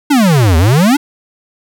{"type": "exponential two-way sweep", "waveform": "square", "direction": "down then up", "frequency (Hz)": [305.4, 77.3, 305.4], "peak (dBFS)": -7, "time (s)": [0.1, 0.97], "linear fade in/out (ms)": 10, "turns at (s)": 0.57, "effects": []}